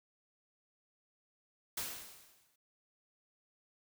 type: noise with exponential decay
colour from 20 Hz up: white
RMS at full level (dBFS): -37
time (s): 1.77-2.56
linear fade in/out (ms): 5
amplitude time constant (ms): 170
effects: none